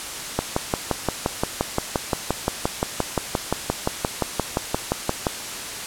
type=click train; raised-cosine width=1 ms; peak=-5 dBFS; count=29; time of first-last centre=0.39-5.268 s; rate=5.74 Hz; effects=white hiss -31 dBFS RMS until 5.86 s + low-pass 10000 Hz 12 dB/octave